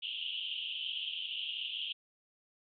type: band-pass noise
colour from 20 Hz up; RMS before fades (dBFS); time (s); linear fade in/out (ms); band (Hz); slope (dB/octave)
white; -39; 0.02-1.93; 10; 2800 to 3300; 96
effects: none